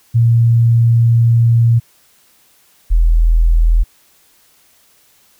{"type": "tone pair in turn", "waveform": "sine", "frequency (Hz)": [116.54, 41.11], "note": ["A#2", "E1"], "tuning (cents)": [0, -4], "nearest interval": "octave + tritone", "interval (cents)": 1804, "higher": "first", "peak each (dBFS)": -7, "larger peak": "neither", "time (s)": [[0.14, 1.8], [2.9, 3.84]], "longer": "first", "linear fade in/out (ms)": 20, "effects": ["white hiss -52 dBFS RMS until 5.39 s"]}